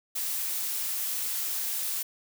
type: noise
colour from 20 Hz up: blue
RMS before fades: -31 dBFS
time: 0.15-2.03 s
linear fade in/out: 10 ms
effects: none